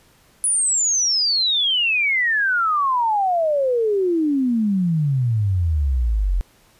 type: exponential sweep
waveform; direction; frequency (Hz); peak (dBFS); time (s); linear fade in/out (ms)
sine; down; 10050 to 42.25; -16; 0.44-6.41; 0
effects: pink hiss -55 dBFS RMS until 6.79 s + resampled to 32000 Hz